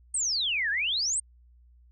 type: exponential two-way sweep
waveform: sine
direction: down then up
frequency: 8870 to 1596 to 8870 Hz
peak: -25 dBFS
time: 0.14-1.2 s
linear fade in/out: 5 ms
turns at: 0.7 s
effects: added 60 Hz sine -54 dBFS peak until 1.91 s